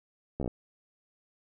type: slowing click train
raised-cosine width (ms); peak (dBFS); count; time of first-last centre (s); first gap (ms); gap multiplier
2; -20; 6; 0.4-0.477; 14; 1.05
effects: none